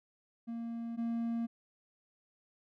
triangle tone pair in turn, 231.8 / 231.8 Hz, A#3 / A#3, -10 / -10 cents, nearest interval unison, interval 0 cents, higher neither, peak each -35 / -30 dBFS, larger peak second, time 0.47-0.97 / 0.97-1.47 s, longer neither, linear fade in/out 20 ms, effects none

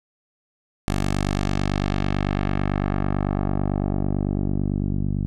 10% pulse tone with low-pass filter sweep, 49 Hz, G1, in tune, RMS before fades -23 dBFS, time 0.88-5.26 s, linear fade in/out 0 ms, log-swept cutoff 11000 to 190 Hz, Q 0.9, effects none

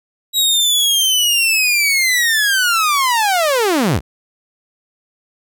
sawtooth linear sweep, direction down, 3867 to 47 Hz, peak -9 dBFS, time 0.33-4.01 s, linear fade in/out 50 ms, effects none

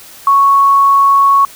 sine tone, 1108.7 Hz, C#6, in tune, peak -5 dBFS, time 0.27-1.45 s, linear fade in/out 2 ms, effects white hiss -36 dBFS RMS until 1.55 s

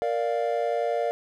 triangle chord, Bb major, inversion none, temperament equal, 466.2 / 587.3 / 698.5 Hz, Bb4 / D5 / F5, 0 / 0 / 0 cents, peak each -26 dBFS, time 0.02-1.11 s, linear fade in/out 0 ms, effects none

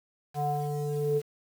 square tone with low-pass filter sweep, 146.83 Hz, D3, in tune, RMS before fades -29 dBFS, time 0.34-1.22 s, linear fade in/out 50 ms, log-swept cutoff 810 to 430 Hz, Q 8.1, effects 8-bit

